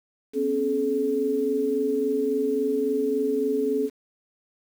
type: tone cluster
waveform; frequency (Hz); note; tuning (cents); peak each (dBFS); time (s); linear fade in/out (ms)
sine; 251.3 / 274.9 / 428.2; B3 / C#4 / A4; +30 / -14 / -47; -31 / -27 / -23; 0.33-3.9; 50
effects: 8-bit